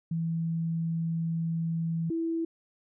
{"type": "tone pair in turn", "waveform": "sine", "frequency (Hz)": [164.81, 329.6], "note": ["E3", "E4"], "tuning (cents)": [0, 0], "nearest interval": "octave", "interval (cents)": 1200, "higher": "second", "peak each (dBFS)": -27, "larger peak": "neither", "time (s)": [[0.11, 2.1], [2.1, 2.45]], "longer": "first", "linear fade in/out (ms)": 5, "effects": []}